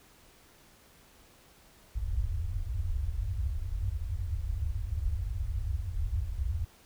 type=low-pass noise; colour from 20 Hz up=white; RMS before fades=-32 dBFS; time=1.95-6.65 s; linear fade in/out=10 ms; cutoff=100 Hz; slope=96 dB/octave; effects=pink hiss -59 dBFS RMS until 6.85 s